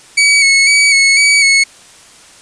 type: tone with vibrato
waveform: sawtooth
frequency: 2234 Hz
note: C#7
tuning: 13 cents sharp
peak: -3 dBFS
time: 0.17-1.64 s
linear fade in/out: 10 ms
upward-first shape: square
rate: 2 Hz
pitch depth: 31 cents each way
effects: white hiss -40 dBFS RMS until 2.41 s + resampled to 22050 Hz